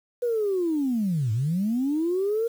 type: linear two-way sweep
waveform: sine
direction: down then up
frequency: 493.9 to 103.83 to 469.9 Hz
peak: -21 dBFS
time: 0.22-2.48 s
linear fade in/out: 10 ms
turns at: 1.32 s
effects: tanh soft clip ceiling -17 dBFS + 8-bit